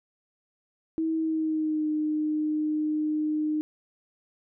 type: tone with pitch glide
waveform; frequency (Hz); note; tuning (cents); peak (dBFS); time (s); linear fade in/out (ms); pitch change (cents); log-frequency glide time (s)
sine; 321.7 to 305.8; E4 to D#4; -42 to -30; -24; 0.98-3.61; 0; -88; 1.16-1.88
effects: none